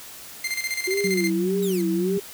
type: tone with tremolo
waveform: sawtooth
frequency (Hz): 2093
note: C7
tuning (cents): 0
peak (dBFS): -20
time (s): 0.44-1.3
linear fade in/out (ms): 5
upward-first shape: square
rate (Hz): 15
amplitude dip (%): 65
type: tone with vibrato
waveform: sine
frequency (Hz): 363.4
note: F#4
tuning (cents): -31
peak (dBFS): -22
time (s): 0.87-2.2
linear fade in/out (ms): 10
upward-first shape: sine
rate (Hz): 1.7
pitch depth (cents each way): 180
type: tone with pitch glide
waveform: sine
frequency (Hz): 187.4 to 185.35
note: F#3 to F#3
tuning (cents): +22 to +3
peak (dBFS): -24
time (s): 1.04-2.18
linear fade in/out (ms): 5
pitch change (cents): -19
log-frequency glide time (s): 1.21-1.79
type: linear sweep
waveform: 5% pulse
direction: down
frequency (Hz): 3958 to 1907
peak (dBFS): -26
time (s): 1.62-1.82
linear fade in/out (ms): 10
effects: white hiss -41 dBFS RMS until 2.33 s